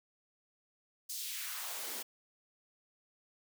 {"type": "noise with high-pass filter sweep", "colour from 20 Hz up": "white", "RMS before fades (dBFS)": -41, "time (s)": [1.09, 2.03], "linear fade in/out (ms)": 10, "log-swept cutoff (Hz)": [5800, 220], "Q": 1.5, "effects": []}